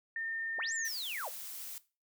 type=tone; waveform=sine; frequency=1814 Hz; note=A#6; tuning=48 cents flat; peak=-35 dBFS; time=0.16-0.88 s; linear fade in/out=2 ms
type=linear two-way sweep; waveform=sine; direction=up then down; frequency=174.61 to 7630 to 428.7 Hz; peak=-37 dBFS; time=0.58-1.29 s; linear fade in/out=10 ms; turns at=0.73 s
type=noise; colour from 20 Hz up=blue; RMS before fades=-44 dBFS; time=0.85-1.78 s; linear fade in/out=0 ms
effects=noise-tail reverb RT60 0.3 s tail -17 dB re dry